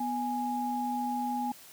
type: tone pair together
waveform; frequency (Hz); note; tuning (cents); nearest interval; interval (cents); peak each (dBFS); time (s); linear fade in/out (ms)
sine; 246.9 / 830.5; B3 / G#5; 0 / 0; octave + major sixth; 2100; -33 / -31; 0-1.52; 5
effects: white hiss -52 dBFS RMS until 1.72 s + high-pass 60 Hz 12 dB/octave